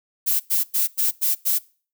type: noise bursts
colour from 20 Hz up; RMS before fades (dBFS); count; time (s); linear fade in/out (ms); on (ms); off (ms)
violet; -20; 6; 0.26-1.59; 20; 140; 98
effects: noise-tail reverb RT60 0.4 s tail -23 dB re dry